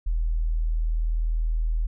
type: tone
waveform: sine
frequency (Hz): 40.26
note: E1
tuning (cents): -40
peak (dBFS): -21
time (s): 0.06-1.87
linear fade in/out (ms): 10
effects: none